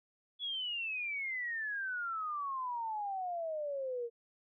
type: exponential sweep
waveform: sine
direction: down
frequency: 3422 to 461.2 Hz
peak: -35 dBFS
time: 0.39-4.1 s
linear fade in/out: 50 ms
effects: none